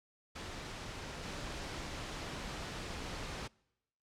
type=noise with level steps; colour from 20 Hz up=pink; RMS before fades=-44 / -42 dBFS; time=0.35-3.48 s; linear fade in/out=10 ms; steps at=1.23 s; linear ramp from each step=2 ms; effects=noise-tail reverb RT60 0.9 s tail -26 dB re dry + low-pass 6000 Hz 12 dB/octave